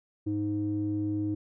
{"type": "tone with low-pass filter", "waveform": "square", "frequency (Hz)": 103.83, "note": "G#2", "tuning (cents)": 0, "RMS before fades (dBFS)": -30, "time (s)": [0.26, 1.35], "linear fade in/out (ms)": 10, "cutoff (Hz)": 330, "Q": 7.3, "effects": []}